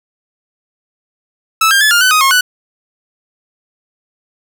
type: tone with pitch steps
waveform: sawtooth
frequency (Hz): 1309 / 1600 / 1722 / 1409 / 1508 / 1251 / 1080 / 1486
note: E6 / G6 / A6 / F6 / F#6 / D#6 / C#6 / F#6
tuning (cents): -13 / +35 / -38 / +15 / +32 / +9 / -45 / +7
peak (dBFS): -4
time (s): 1.61-2.41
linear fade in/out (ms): 5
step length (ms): 100
effects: none